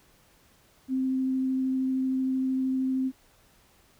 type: tone with vibrato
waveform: sine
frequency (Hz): 261.6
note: C4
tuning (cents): 0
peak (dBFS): -24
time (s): 0.88-3.12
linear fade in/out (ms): 50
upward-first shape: triangle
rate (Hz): 13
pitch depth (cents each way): 9
effects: pink hiss -61 dBFS RMS until 3.99 s